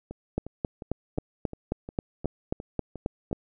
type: two click trains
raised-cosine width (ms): 2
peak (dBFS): -13 / -24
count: 12 / 10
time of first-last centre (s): 0.38-3.329 / 0.11-3.313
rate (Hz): 3.73 / 2.81
effects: none